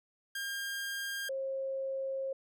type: tone pair in turn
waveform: sawtooth / sine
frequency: 1608 / 536.6 Hz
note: G6 / C5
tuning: +44 / +44 cents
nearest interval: octave + perfect fifth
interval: 1900 cents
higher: first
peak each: -32 / -33 dBFS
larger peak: first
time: 0.35-1.29 / 1.29-2.33 s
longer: second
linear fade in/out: 5 ms
effects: none